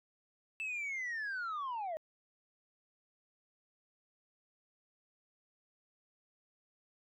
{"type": "linear sweep", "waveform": "sine", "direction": "down", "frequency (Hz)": [2653, 607], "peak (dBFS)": -34, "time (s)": [0.6, 1.97], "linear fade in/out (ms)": 0, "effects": ["tanh soft clip ceiling -35 dBFS"]}